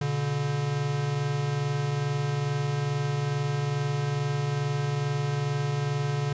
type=tone pair together; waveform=square; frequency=120.9 / 143.24 Hz; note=B2 / D3; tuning=-36 / -43 cents; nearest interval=minor third; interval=293 cents; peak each=-33 / -27 dBFS; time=0.01-6.33 s; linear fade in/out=5 ms; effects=resampled to 16000 Hz + 11-bit